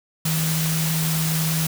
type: tone in noise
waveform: sine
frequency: 160 Hz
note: D#3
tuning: 49 cents sharp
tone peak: -21 dBFS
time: 0.25-1.67 s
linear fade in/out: 5 ms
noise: white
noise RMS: -26 dBFS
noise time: 0.25-1.67 s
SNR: +2 dB
effects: none